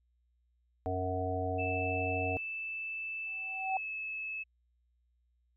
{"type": "harmonic tone", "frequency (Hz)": 92.5, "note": "F#2", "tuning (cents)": 0, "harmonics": [1, 3, 5, 7, 8], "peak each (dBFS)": [-36, -40, -38, -38, -37], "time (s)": [0.86, 2.37], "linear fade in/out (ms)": 0}
{"type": "tone with pitch glide", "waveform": "sine", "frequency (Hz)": [2637, 2601], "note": ["E7", "E7"], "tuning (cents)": [0, -24], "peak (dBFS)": -36, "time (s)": [1.58, 4.44], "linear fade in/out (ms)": 20, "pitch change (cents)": -24, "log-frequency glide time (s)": [3.55, 3.81]}
{"type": "tone with exponential growth", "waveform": "sine", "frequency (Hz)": 764, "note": "G5", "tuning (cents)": -45, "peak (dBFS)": -27, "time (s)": [3.26, 3.77], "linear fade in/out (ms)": 2, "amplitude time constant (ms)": 110}
{"effects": ["added 60 Hz sine -70 dBFS peak until 5.56 s"]}